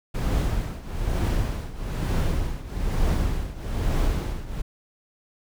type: noise with tremolo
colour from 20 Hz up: brown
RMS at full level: -21 dBFS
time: 0.14-4.62 s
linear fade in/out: 10 ms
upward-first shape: triangle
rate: 1.1 Hz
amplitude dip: 85%
effects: none